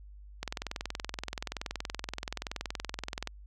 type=click train; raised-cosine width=0.2 ms; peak=-17 dBFS; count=61; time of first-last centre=0.43-3.274 s; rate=21.1 Hz; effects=added 50 Hz sine -47 dBFS peak until 3.46 s